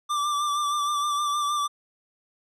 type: tone with vibrato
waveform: square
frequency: 1174.7 Hz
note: D6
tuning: in tune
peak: -24 dBFS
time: 0.09-1.68 s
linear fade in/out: 20 ms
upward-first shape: sine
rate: 6.4 Hz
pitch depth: 32 cents each way
effects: low-pass 10000 Hz 12 dB/octave